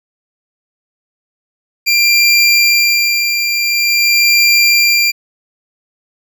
25% pulse tone with tremolo, 2378 Hz, D7, 21 cents sharp, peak -3 dBFS, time 1.86-5.12 s, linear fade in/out 20 ms, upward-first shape sine, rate 0.47 Hz, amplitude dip 50%, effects none

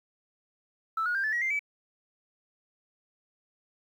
sine tone with pitch steps, 1318.5 / 1446.2 / 1586.2 / 1739.8 / 1908.2 / 2093 / 2296 Hz, E6 / F#6 / G6 / A6 / A#6 / C7 / D7, 0 / -40 / +20 / -20 / +40 / 0 / -40 cents, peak -25 dBFS, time 0.97-1.593 s, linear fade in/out 5 ms, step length 89 ms, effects tanh soft clip ceiling -22 dBFS + 10-bit

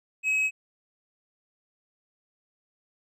sine tone with tanh clipping, 2555 Hz, D#7, 45 cents sharp, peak -23 dBFS, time 0.23-0.51 s, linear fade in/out 50 ms, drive 4 dB, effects none

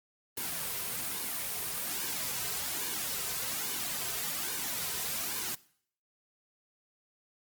white noise with flanger, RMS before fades -35 dBFS, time 0.37-5.55 s, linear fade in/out 5 ms, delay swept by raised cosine 1.5 to 3.6 ms, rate 1.2 Hz, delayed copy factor -0.65, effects noise-tail reverb RT60 0.6 s tail -21 dB re dry + Opus 24 kbps

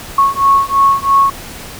sine beating tone pair, 1100 / 1103 Hz, C#6 / C#6, -14 / -9 cents, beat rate 3 Hz, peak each -11 dBFS, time 0.18-1.3 s, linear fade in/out 5 ms, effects pink hiss -30 dBFS RMS until 1.79 s

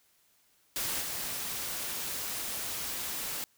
white noise with level steps, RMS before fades -33 / -36 dBFS, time 0.76-3.44 s, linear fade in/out 0 ms, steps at 1 s, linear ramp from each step 20 ms, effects white hiss -68 dBFS RMS until 3.57 s

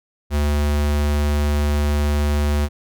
square tone, 73.42 Hz, D2, in tune, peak -17 dBFS, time 0.3-2.69 s, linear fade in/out 50 ms, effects none

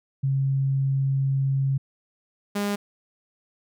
sine / sawtooth tone pair in turn, 135.9 / 203.6 Hz, C#3 / G#3, -34 / -34 cents, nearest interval perfect fifth, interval 700 cents, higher second, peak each -20 dBFS, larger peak neither, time 0.23-1.78 / 2.55-2.76 s, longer first, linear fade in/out 10 ms, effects none

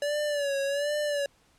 square tone with vibrato, 573 Hz, D5, 43 cents flat, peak -27 dBFS, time 0.02-1.26 s, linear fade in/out 2 ms, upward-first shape sine, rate 1.3 Hz, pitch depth 68 cents each way, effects pink hiss -64 dBFS RMS until 1.58 s + low-pass 10000 Hz 12 dB/octave

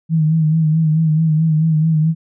sine tone with vibrato, 158.1 Hz, D#3, 28 cents sharp, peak -11 dBFS, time 0.09-2.15 s, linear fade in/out 50 ms, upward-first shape sine, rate 4.6 Hz, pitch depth 51 cents each way, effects none

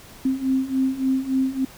sine beating tone pair, 261.6 / 265.1 Hz, C4 / C4, 0 / +23 cents, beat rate 3.5 Hz, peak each -24 / -21 dBFS, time 0.25-1.65 s, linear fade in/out 5 ms, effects pink hiss -45 dBFS RMS until 1.77 s

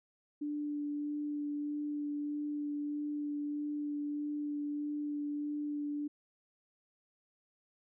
sine tone with vibrato, 293.7 Hz, D4, in tune, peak -34 dBFS, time 0.41-6.08 s, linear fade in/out 10 ms, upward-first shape sine, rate 1.6 Hz, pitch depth 10 cents each way, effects none

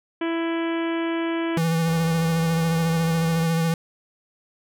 harmonic tone, 331.8 Hz, E4, 11 cents sharp, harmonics 1 / 2 / 3 / 4 / 5 / 6 / 7 / 8 / 9 / 10, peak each -23 / -33 / -34 / -39 / -36 / -41 / -38 / -45 / -41 / -47 dBFS, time 0.21-1.58 s, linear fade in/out 5 ms
square tone with vibrato, 164.6 Hz, E3, 2 cents flat, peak -20 dBFS, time 1.57-3.74 s, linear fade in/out 2 ms, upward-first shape sine, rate 14 Hz, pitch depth 26 cents each way
click train, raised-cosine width 1 ms, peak -25 dBFS, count 146, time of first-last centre 1.88-3.441 s, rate 92.9 Hz
effects none

